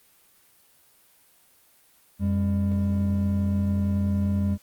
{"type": "tone pair together", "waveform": "triangle", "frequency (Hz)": [89.69, 200.3], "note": ["F2", "G3"], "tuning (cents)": [47, 38], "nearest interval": "octave + major second", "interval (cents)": 1391, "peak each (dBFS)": -22, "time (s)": [2.19, 4.58], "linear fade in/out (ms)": 50, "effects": ["white hiss -59 dBFS RMS until 4.62 s", "Opus 32 kbps"]}